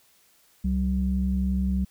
sine tone pair together, 67.18 / 190 Hz, C2 / F#3, +46 / +46 cents, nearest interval octave + tritone, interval 1800 cents, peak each -24 dBFS, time 0.64-1.85 s, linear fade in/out 10 ms, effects tanh soft clip ceiling -14 dBFS + white hiss -61 dBFS RMS until 1.9 s

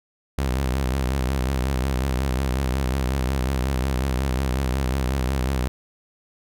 sawtooth tone with vibrato, 65.41 Hz, C2, in tune, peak -17 dBFS, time 0.38-5.68 s, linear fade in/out 0 ms, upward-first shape sine, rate 5.5 Hz, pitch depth 110 cents each way, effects none

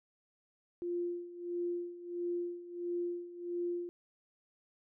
sine tone with tremolo, 349.2 Hz, F4, in tune, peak -32 dBFS, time 0.82-3.89 s, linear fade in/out 0 ms, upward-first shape sine, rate 1.5 Hz, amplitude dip 80%, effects none

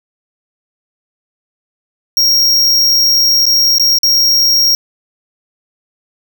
square tone with dropouts, 5588 Hz, F8, in tune, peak -8 dBFS, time 2.17-4.75 s, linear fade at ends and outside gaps 1 ms, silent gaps 3.456-3.465 / 3.783-3.797 / 3.986-4.032 s, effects none

